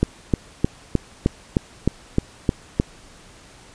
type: click train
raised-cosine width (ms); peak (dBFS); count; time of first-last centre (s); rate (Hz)
3; -3; 10; 0.03-2.799; 3.25
effects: pink hiss -47 dBFS RMS until 3.74 s + resampled to 22050 Hz